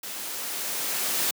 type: noise with level ramp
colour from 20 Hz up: white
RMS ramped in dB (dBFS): -36 to -25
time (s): 0.03-1.31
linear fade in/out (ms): 5
effects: high-pass 200 Hz 12 dB/octave